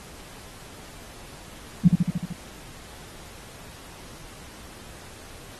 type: tone with echo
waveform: sine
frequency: 175.5 Hz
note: F3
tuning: 9 cents sharp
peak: -10 dBFS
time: 1.85-1.88 s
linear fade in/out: 5 ms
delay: 75 ms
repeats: 6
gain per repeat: -3 dB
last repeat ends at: 2.33 s
effects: pink hiss -45 dBFS RMS until 5.59 s + AAC 32 kbps